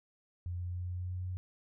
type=tone with pitch steps; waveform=sine; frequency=88.3 / 88.81 / 89.33 / 89.84 / 90.36 / 90.89 / 91.41 Hz; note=F2 / F2 / F2 / F2 / F#2 / F#2 / F#2; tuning=+20 / +30 / +40 / +50 / -40 / -30 / -20 cents; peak=-35 dBFS; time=0.46-1.37 s; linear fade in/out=0 ms; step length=130 ms; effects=none